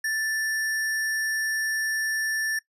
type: tone with sample-and-hold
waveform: sine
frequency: 1760 Hz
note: A6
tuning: in tune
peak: -24 dBFS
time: 0.04-2.59 s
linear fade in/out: 5 ms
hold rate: 7350 Hz
effects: noise-tail reverb RT60 0.1 s tail -20 dB re dry + resampled to 32000 Hz